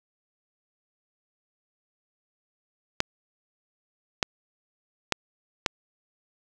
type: clicks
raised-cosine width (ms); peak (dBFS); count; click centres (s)
0.2; -4; 4; 3.004 / 4.228 / 5.123 / 5.662
effects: none